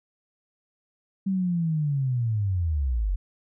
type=linear sweep; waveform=sine; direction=down; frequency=196 to 42.88 Hz; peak=-22 dBFS; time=1.26-3.16 s; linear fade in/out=10 ms; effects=none